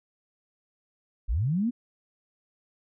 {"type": "linear sweep", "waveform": "sine", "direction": "up", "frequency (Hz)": [39, 252.3], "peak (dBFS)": -23, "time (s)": [1.28, 1.71], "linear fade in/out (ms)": 20, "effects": []}